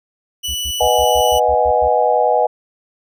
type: tone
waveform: sawtooth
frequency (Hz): 2960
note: F#7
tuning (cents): 0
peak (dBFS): -17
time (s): 0.43-1.4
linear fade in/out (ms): 20
type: tone bursts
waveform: triangle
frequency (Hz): 69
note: C#2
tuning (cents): -7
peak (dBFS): -23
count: 9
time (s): 0.48-1.883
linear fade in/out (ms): 10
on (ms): 67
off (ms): 100
type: chord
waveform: sine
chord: G# minor seventh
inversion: first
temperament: equal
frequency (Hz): 493.9 / 622.3 / 740 / 830.6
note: B4 / D#5 / F#5 / G#5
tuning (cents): 0 / 0 / 0 / 0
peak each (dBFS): -17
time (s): 0.8-2.47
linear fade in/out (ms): 10
effects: none